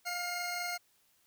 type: tone pair together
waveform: 20% pulse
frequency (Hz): 705.5 / 2141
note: F5 / C7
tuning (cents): +17 / +39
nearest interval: octave + perfect fifth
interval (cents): 1922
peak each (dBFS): -32 / -33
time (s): 0.05-0.78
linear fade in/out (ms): 20
effects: white hiss -70 dBFS RMS until 1.26 s